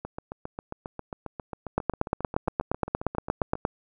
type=two click trains; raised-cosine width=1 ms; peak=-20 / -9 dBFS; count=27 / 17; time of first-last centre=0.05-3.554 / 1.78-3.651 s; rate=7.42 / 8.55 Hz; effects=none